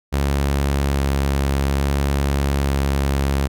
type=tone with vibrato; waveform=sawtooth; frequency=69.4 Hz; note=C#2; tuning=3 cents sharp; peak=-13 dBFS; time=0.12-3.48 s; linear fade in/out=20 ms; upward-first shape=square; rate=0.59 Hz; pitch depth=9 cents each way; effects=none